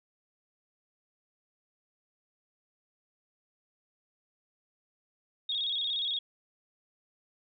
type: tone with vibrato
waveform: sine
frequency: 3520 Hz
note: A7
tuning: in tune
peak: -29 dBFS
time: 5.49-6.19 s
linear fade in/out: 5 ms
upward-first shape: square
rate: 17 Hz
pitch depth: 86 cents each way
effects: none